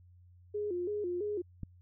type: tone with vibrato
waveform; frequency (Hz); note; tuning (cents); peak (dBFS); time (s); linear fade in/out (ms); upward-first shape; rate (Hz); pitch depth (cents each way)
sine; 383.9; G4; -36; -32; 0.54-1.42; 10; square; 3; 140
type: click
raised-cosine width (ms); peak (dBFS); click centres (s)
5; -27; 1.633
effects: added 89 Hz sine -56 dBFS peak until 1.81 s